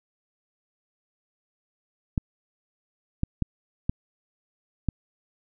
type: clicks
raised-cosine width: 5 ms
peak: -11 dBFS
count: 5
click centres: 2.178 / 3.234 / 3.423 / 3.895 / 4.887 s
effects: none